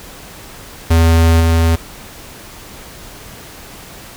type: tone with level steps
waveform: square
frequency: 82.41 Hz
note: E2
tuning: in tune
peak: -8 / -10 dBFS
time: 0.9-1.76 s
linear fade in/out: 10 ms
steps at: 1.4 s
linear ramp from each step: 5 ms
effects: pink hiss -35 dBFS RMS until 4.16 s